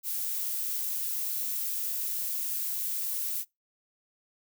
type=noise; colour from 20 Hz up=violet; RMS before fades=-32 dBFS; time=0.03-3.45 s; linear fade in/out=50 ms; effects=noise-tail reverb RT60 0.2 s tail -24 dB re dry